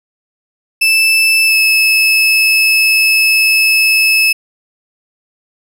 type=tone with pitch glide; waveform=35% pulse; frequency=2637 to 2602 Hz; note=E7 to E7; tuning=0 to -23 cents; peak=-6 dBFS; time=0.81-4.33 s; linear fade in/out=10 ms; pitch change=-23 cents; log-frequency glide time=1.47-1.54 s; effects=none

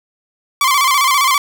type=tone with vibrato; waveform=sawtooth; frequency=1092 Hz; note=C#6; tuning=26 cents flat; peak=-7 dBFS; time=0.61-1.38 s; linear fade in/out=2 ms; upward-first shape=square; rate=15 Hz; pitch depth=79 cents each way; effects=none

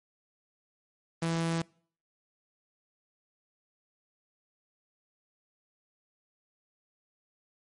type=tone; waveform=sawtooth; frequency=165.6 Hz; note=E3; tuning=8 cents sharp; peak=-24 dBFS; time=1.22-1.62 s; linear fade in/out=5 ms; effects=noise-tail reverb RT60 0.5 s tail -24 dB re dry + MP3 48 kbps

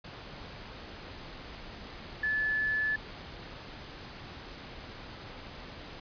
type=tone in noise; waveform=sine; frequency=1731 Hz; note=A6; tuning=29 cents flat; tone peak=-27 dBFS; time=2.23-2.96 s; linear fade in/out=5 ms; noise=pink; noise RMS=-45 dBFS; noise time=0.04-6 s; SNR=+15 dB; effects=resampled to 11025 Hz

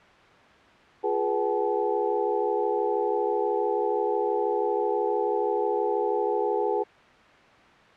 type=tone cluster; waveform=sine; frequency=350.6 / 416.6 / 489.3 / 765 / 861 Hz; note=F4 / G#4 / B4 / G5 / A5; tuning=+7 / +5 / -16 / -42 / -38 cents; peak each=-32 / -26 / -29 / -33 / -30 dBFS; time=1.03-6.84 s; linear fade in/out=20 ms; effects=white hiss -52 dBFS RMS until 7.96 s + low-pass 2000 Hz 12 dB/octave

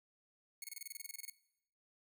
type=tone bursts; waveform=5% pulse; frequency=2200 Hz; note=C#7; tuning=14 cents flat; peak=-33 dBFS; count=15; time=0.62-1.299 s; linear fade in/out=2 ms; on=21 ms; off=26 ms; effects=noise-tail reverb RT60 0.7 s tail -18 dB re dry

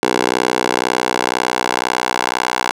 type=tone with high-pass filter sweep; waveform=10% pulse; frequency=62 Hz; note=B1; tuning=7 cents sharp; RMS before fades=-18 dBFS; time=0.03-2.71 s; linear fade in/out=0 ms; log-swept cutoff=450 to 820 Hz; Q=1.3; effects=low-pass 9000 Hz 12 dB/octave

